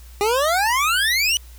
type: exponential sweep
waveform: 25% pulse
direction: up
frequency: 398.4 to 3009 Hz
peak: -13 dBFS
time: 0.21-1.37 s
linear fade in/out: 0 ms
effects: added 60 Hz sine -39 dBFS peak until 1.58 s + white hiss -50 dBFS RMS until 1.58 s